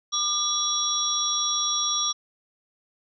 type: tone cluster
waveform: sine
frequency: 1197 / 3416 / 3937 / 5640 Hz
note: D6 / G#7 / B7 / F8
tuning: +33 / +48 / -6 / +16 cents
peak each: -30 / -28 / -29 / -26 dBFS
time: 0.12-2.13 s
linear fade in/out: 20 ms
effects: none